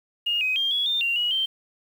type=tone with pitch steps; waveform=sine; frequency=2845 / 2521 / 3200 / 3363 / 3610 / 2769 / 2910 / 3132 Hz; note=F7 / D#7 / G7 / G#7 / A7 / F7 / F#7 / G7; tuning=+31 / +22 / +35 / +21 / +44 / -15 / -29 / -2 cents; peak=-21 dBFS; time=0.26-1.46 s; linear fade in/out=10 ms; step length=150 ms; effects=8-bit